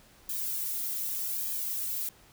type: noise with flanger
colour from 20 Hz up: violet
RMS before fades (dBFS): -33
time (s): 0.29-2.09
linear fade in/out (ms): 2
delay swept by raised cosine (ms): 1.4 to 2.7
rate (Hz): 0.84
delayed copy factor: -0.8
effects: pink hiss -58 dBFS RMS until 2.32 s